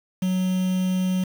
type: tone with quantisation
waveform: triangle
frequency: 185 Hz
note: F#3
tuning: in tune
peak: -18 dBFS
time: 0.22-1.24 s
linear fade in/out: 5 ms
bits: 6
effects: none